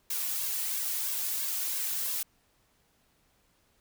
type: noise with flanger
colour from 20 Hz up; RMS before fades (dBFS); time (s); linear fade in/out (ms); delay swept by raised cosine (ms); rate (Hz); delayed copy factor
blue; -32; 0.1-2.23; 5; 1.8 to 2.77; 3; +0.65
effects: pink hiss -69 dBFS RMS until 3.8 s